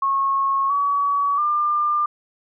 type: tone with pitch steps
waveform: sine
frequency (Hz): 1093 / 1134 / 1197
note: C#6 / C#6 / D6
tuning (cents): -25 / +39 / +33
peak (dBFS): -17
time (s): 0.02-2.06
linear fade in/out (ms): 5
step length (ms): 680
effects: none